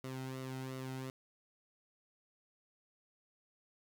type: tone with flanger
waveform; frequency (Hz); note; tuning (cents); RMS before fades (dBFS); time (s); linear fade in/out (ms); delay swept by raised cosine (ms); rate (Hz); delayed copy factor
sawtooth; 130.9; C3; +1; -43; 0.04-1.1; 0; 1.2 to 1.79; 2.8; -0.65
effects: none